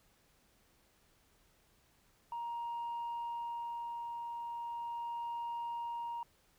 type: tone with tremolo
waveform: sine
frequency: 940 Hz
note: A#5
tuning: 14 cents sharp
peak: -35 dBFS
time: 2.32-6.23 s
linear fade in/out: 2 ms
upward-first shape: sine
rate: 0.39 Hz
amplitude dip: 30%
effects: tanh soft clip ceiling -35 dBFS + pink hiss -70 dBFS RMS until 6.58 s